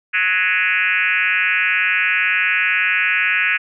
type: tone with frequency modulation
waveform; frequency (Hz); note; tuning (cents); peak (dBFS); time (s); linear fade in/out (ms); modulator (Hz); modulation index
sine; 2056; C7; -31; -14; 0.13-3.58; 20; 193; 3.1
effects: none